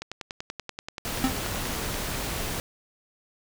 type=click train; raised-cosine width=0.2 ms; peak=-17 dBFS; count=21; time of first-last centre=0.02-1.943 s; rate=10.4 Hz
type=noise; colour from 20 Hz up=pink; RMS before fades=-31 dBFS; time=1.05-2.6 s; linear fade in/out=0 ms
type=tone with exponential decay; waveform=square; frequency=261.6 Hz; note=C4; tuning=in tune; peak=-18 dBFS; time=1.24-1.4 s; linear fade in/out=0 ms; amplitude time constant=33 ms
effects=none